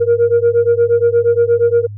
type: beating tone pair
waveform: sine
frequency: 467.1 / 475.6 Hz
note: A#4 / A#4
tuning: +3 / +35 cents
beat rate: 8.5 Hz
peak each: -11 dBFS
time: 0-1.87 s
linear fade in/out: 20 ms
effects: tanh soft clip ceiling -5 dBFS + added 103 Hz sine -26 dBFS peak until 1.97 s